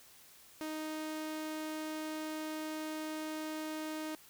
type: tone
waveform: sawtooth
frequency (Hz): 311.1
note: D#4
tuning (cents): 0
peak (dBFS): -34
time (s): 0.61-4.15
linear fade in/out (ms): 0
effects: white hiss -59 dBFS RMS until 4.29 s